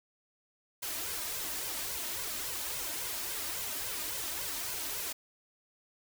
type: noise with flanger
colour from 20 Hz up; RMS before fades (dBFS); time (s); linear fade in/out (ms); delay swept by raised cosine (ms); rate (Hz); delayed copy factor
white; -37; 0.82-5.13; 10; 1.9 to 3.3; 3.6; +0.75
effects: none